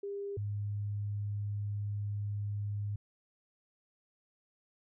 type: tone pair in turn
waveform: sine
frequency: 401.2 / 102.76 Hz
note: G4 / G#2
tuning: +40 / -18 cents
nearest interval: 2 octaves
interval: 2358 cents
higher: first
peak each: -36 / -33 dBFS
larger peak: second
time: 0.03-0.37 / 0.37-2.96 s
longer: second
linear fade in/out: 5 ms
effects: none